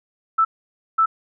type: tone bursts at uneven times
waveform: sine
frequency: 1318.5 Hz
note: E6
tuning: in tune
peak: -13 dBFS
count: 2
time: 0.38-0.45 / 0.98-1.06 s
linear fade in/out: 10 ms
effects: none